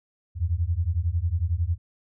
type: beating tone pair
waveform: sine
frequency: 80 / 91 Hz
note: D#2 / F#2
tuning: +49 / -28 cents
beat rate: 11 Hz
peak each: -25 dBFS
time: 0.35-1.78 s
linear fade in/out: 50 ms
effects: none

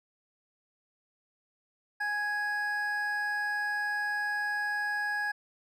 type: tone pair together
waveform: triangle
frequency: 830.6 / 1663.3 Hz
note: G#5 / G#6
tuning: 0 / +2 cents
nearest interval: octave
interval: 1202 cents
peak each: -34 / -28 dBFS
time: 2-5.32 s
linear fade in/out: 10 ms
effects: none

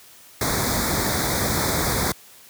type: band-stop noise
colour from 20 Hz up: pink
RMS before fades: -22 dBFS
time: 0.41-2.12 s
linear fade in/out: 2 ms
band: 2300 to 3500 Hz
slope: 96 dB/octave
effects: white hiss -48 dBFS RMS until 2.49 s + high-pass 60 Hz 12 dB/octave

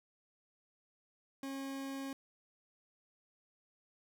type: tone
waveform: 40% pulse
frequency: 271.8 Hz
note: C#4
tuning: 34 cents flat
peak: -39 dBFS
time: 1.43-2.13 s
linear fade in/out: 2 ms
effects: none

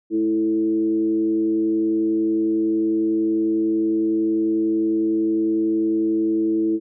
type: tone with frequency modulation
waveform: sine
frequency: 328.6 Hz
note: E4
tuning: 5 cents flat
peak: -17 dBFS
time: 0.1-6.8 s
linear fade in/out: 50 ms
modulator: 111 Hz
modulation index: 0.46
effects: none

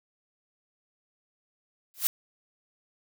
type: noise with exponential growth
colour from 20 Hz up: blue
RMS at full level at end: -20 dBFS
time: 1.94-2.07 s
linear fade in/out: 0 ms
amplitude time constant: 27 ms
effects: none

